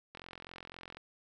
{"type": "click train", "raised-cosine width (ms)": 0.3, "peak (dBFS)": -30, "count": 37, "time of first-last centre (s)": [0.15, 0.97], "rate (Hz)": 43.9, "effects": []}